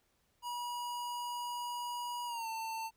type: tone with pitch glide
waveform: square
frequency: 966 to 896.1 Hz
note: B5 to A5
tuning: -39 to +31 cents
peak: -38 dBFS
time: 0.42-2.91 s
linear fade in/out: 50 ms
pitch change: -130 cents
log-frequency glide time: 2.26-2.48 s
effects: pink hiss -75 dBFS RMS until 2.96 s

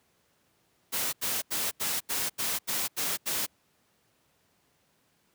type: noise bursts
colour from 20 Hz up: white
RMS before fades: -30 dBFS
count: 9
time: 0.92-3.466 s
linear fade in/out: 20 ms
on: 210 ms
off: 82 ms
effects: pink hiss -69 dBFS RMS until 5.34 s + high-pass 100 Hz 12 dB/octave

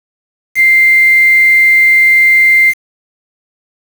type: tone with quantisation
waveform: sine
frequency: 2093 Hz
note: C7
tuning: in tune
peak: -4 dBFS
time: 0.55-2.74 s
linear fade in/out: 50 ms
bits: 4
effects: none

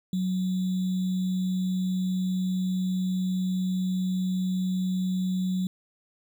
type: tone with sample-and-hold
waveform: sine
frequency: 185.1 Hz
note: F#3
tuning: 1 cent sharp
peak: -24 dBFS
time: 0.13-5.67 s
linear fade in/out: 2 ms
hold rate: 3675 Hz
effects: none

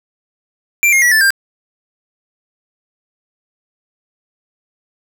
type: tone with pitch steps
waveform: square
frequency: 2358 / 2137 / 1937.5 / 1756.3 / 1592.1 Hz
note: D7 / C7 / B6 / A6 / G6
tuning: +6 / +36 / -34 / -4 / +26 cents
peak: -9 dBFS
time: 0.83-1.305 s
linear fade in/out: 0 ms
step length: 95 ms
effects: 8-bit

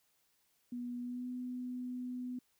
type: tone with pitch glide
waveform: sine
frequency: 243.6 to 249.7 Hz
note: B3 to B3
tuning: -24 to +19 cents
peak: -38 dBFS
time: 0.72-2.39 s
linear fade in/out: 5 ms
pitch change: +43 cents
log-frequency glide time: 1-1.28 s
effects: white hiss -75 dBFS RMS until 2.59 s

